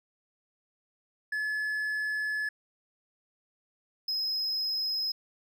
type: tone pair in turn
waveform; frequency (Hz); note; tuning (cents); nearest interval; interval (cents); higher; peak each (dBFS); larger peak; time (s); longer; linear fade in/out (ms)
triangle; 1715 / 5108; A6 / D#8; -45 / +45; octave + perfect fifth; 1890; second; -27 / -27; neither; 1.32-2.49 / 4.08-5.12; first; 5
effects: none